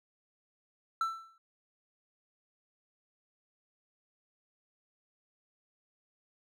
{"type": "tone with exponential decay", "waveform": "triangle", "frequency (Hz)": 1333, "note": "E6", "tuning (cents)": 19, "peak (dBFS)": -24, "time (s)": [1.01, 1.38], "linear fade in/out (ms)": 2, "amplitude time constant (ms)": 79, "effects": []}